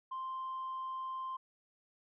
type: tone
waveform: sine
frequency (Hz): 1046.5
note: C6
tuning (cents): 0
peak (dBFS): -36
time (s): 0.11-1.37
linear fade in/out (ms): 10
effects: tanh soft clip ceiling -35 dBFS